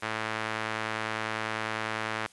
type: tone with band-pass filter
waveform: sawtooth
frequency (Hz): 110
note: A2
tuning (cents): 0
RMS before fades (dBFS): -33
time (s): 0.02-2.27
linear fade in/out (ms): 10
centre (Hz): 1700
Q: 1.1
effects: white hiss -57 dBFS RMS until 2.32 s + resampled to 24000 Hz